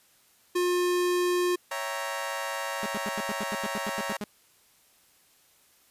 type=tone; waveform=square; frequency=356.4 Hz; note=F4; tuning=35 cents sharp; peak=-24 dBFS; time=0.55-1.56 s; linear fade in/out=10 ms
type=chord; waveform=20% pulse; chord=C# diminished seventh; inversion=none; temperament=equal; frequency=554.4 / 659.3 / 784 / 932.3 Hz; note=C#5 / E5 / G5 / Bb5; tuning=0 / 0 / 0 / 0 cents; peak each=-30 / -33 / -35 / -30 dBFS; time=1.71-4.17 s; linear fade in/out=5 ms
type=tone bursts; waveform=sawtooth; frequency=207.7 Hz; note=G#3; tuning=in tune; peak=-27 dBFS; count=13; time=2.83-4.24 s; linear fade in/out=0 ms; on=30 ms; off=85 ms
effects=white hiss -62 dBFS RMS until 5.9 s + resampled to 32000 Hz